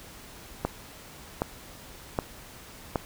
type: click train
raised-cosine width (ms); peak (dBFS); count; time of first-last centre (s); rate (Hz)
1; -11; 4; 0.65-2.958; 1.3
effects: pink hiss -47 dBFS RMS until 3.05 s